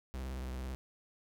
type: tone with vibrato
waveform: 45% pulse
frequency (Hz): 64.3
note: C2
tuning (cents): -30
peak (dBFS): -38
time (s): 0.14-0.75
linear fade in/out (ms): 0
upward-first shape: sine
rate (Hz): 18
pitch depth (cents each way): 94
effects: none